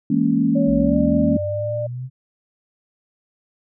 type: chord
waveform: sine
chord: A# half-diminished seventh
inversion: second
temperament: equal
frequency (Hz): 164.81 / 207.7 / 233.1 / 277.2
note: E3 / G#3 / A#3 / C#4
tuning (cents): 0 / 0 / 0 / 0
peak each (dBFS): -23 / -22 / -19 / -19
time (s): 0.1-1.37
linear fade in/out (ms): 5
type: tone with pitch glide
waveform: sine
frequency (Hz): 563 to 596.1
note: C#5 to D5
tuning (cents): +27 to +26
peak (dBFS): -22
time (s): 0.55-1.87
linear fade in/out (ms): 10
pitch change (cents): +99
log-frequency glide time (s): 0.83-0.97
type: linear sweep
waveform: sine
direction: up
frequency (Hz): 55 to 131.7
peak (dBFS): -26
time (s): 0.66-2.1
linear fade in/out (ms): 50
effects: none